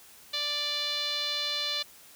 5% pulse tone with low-pass filter, 587.3 Hz, D5, in tune, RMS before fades -31 dBFS, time 0.33-1.83 s, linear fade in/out 10 ms, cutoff 3900 Hz, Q 5.4, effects white hiss -53 dBFS RMS until 2.15 s

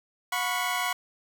20% pulse chord, F# suspended fourth, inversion none, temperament equal with one note detuned, 723.9 / 987.8 / 1108.7 Hz, F#5 / B5 / C#6, -38 / 0 / 0 cents, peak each -26 dBFS, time 0.32-0.93 s, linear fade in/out 5 ms, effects none

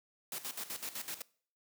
white noise with tremolo, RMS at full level -40 dBFS, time 0.32-1.22 s, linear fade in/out 2 ms, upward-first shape square, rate 7.9 Hz, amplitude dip 75%, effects noise-tail reverb RT60 0.5 s tail -22 dB re dry + high-pass 150 Hz 12 dB/octave

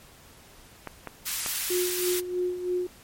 clicks, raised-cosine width 0.5 ms, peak -19 dBFS, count 3, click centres 0.873 / 1.073 / 1.462 s
white high-pass noise, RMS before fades -30 dBFS, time 1.25-2.21 s, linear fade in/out 20 ms, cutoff 1400 Hz, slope 12 dB/octave
sine tone with tremolo, 359.9 Hz, F#4, 48 cents flat, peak -23 dBFS, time 1.7-2.87 s, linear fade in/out 5 ms, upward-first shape sine, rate 3.1 Hz, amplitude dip 65%
effects pink hiss -52 dBFS RMS until 3.03 s + MP3 64 kbps

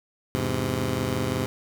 15% pulse chord, E augmented, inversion none, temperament just, 82.41 / 103.01 / 128.76 Hz, E2 / G#2 / B#2, 0 / -14 / -27 cents, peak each -26 / -23 / -21 dBFS, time 0.35-1.46 s, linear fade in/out 0 ms, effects 8-bit

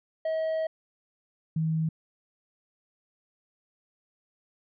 triangle / sine tone pair in turn, 639 / 159.75 Hz, D#5 / D#3, +46 / +46 cents, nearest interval 2 octaves, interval 2400 cents, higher first, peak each -24 dBFS, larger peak neither, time 0.25-0.67 / 1.56-1.89 s, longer first, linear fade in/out 5 ms, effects resampled to 11025 Hz

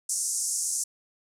white band-pass noise, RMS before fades -29 dBFS, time 0.09-0.84 s, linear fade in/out 5 ms, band 5700 to 10000 Hz, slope 48 dB/octave, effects none

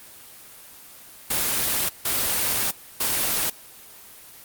white noise bursts at uneven times, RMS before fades -23 dBFS, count 3, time 1.3-1.89 / 2.05-2.71 / 3-3.5 s, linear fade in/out 5 ms, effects white hiss -45 dBFS RMS until 4.44 s + Opus 24 kbps

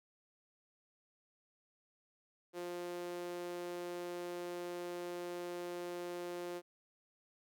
sawtooth tone with high-pass filter, 175.7 Hz, F3, 11 cents sharp, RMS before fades -43 dBFS, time 2.53-6.62 s, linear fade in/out 50 ms, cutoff 400 Hz, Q 3.6, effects none

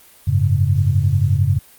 sine chord, F# suspended second, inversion none, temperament equal, 92.5 / 103.83 / 138.59 Hz, F#2 / G#2 / C#3, 0 / 0 / 0 cents, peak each -17 / -17 / -18 dBFS, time 0.27-1.59 s, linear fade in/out 10 ms, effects white hiss -47 dBFS RMS until 1.78 s + Opus 32 kbps

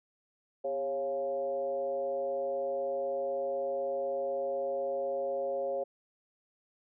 sine tone with frequency modulation, 548 Hz, C#5, 20 cents flat, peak -30 dBFS, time 0.64-5.84 s, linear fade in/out 10 ms, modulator 148 Hz, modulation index 0.79, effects none

